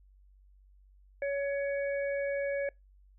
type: harmonic tone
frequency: 561 Hz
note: C#5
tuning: 21 cents sharp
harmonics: 1 / 3 / 4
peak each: -30 / -40 / -42 dBFS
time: 1.22-2.69 s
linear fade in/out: 2 ms
effects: noise-tail reverb RT60 0.2 s tail -25 dB re dry + added 48 Hz sine -57 dBFS peak until 3.18 s